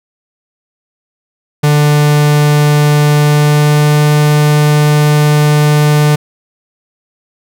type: tone with pitch glide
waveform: 45% pulse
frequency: 148 to 149.12 Hz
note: D3 to D3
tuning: +14 to +27 cents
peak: -6 dBFS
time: 1.63-6.16 s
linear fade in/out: 10 ms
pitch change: +13 cents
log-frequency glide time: 3.15-4.08 s
effects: none